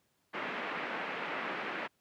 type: band-pass noise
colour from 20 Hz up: white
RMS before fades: -38 dBFS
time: 0.33-1.88 s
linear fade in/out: 20 ms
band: 180 to 2300 Hz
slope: 24 dB/octave
effects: pink hiss -75 dBFS RMS until 2 s + high-pass 100 Hz 12 dB/octave